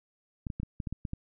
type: clicks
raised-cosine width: 5 ms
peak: -22 dBFS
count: 9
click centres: 0.468 / 0.502 / 0.6 / 0.632 / 0.802 / 0.872 / 0.926 / 1.052 / 1.134 s
effects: none